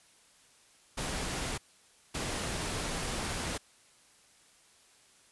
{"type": "noise bursts at uneven times", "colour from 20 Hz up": "pink", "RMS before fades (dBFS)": -35, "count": 2, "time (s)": [[0.97, 1.58], [2.14, 3.58]], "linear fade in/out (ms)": 10, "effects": ["white hiss -62 dBFS RMS until 5.31 s", "resampled to 24000 Hz"]}